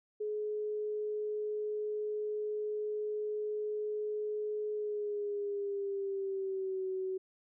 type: tone with pitch glide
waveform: sine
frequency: 423 to 376.9 Hz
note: G#4 to F#4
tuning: +32 to +32 cents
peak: -33 dBFS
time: 0.2-7.18 s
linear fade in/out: 10 ms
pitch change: -200 cents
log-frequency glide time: 4.73-6.86 s
effects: none